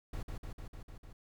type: noise with echo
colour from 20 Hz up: brown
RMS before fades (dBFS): -39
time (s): 0.13-0.23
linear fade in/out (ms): 5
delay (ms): 150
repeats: 6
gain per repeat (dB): -2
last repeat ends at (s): 1.13
effects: none